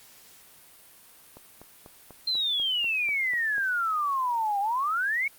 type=click train; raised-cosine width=1 ms; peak=-31 dBFS; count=10; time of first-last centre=1.37-3.581 s; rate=4.07 Hz
type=exponential two-way sweep; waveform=sine; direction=down then up; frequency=4186 to 784 to 2261 Hz; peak=-24 dBFS; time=2.27-5.28 s; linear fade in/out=5 ms; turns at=4.6 s
effects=white hiss -53 dBFS RMS until 5.38 s + Opus 48 kbps